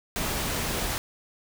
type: noise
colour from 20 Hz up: pink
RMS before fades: -29 dBFS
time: 0.16-0.98 s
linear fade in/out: 0 ms
effects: none